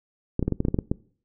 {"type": "clicks", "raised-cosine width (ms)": 3, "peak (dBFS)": -10, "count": 10, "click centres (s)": [0.394, 0.427, 0.48, 0.523, 0.604, 0.651, 0.684, 0.744, 0.788, 0.915], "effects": ["noise-tail reverb RT60 0.5 s tail -22 dB re dry"]}